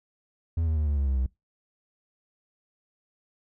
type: tone with pitch steps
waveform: triangle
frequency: 82.6 / 79.14 / 75.83 / 72.66 / 69.62 / 66.71 / 63.91 Hz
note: E2 / D#2 / D#2 / D2 / C#2 / C2 / C2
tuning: +4 / +30 / -44 / -18 / +8 / +34 / -40 cents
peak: -21 dBFS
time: 0.57-1.263 s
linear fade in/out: 5 ms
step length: 99 ms
effects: noise-tail reverb RT60 0.2 s tail -23 dB re dry